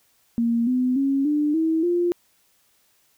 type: tone with pitch steps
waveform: sine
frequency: 233.1 / 252.7 / 274 / 297.1 / 322.1 / 349.3 Hz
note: A#3 / B3 / C#4 / D4 / E4 / F4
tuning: 0 / +40 / -20 / +20 / -40 / 0 cents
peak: -18 dBFS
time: 0.38-2.12 s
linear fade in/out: 0 ms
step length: 290 ms
effects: white hiss -63 dBFS RMS until 3.17 s